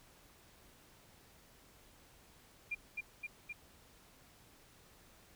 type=tone with echo; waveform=sine; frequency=2399 Hz; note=D7; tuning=36 cents sharp; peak=-35 dBFS; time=2.71-2.75 s; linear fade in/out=10 ms; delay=260 ms; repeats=3; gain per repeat=-2 dB; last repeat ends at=3.53 s; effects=pink hiss -63 dBFS RMS until 5.35 s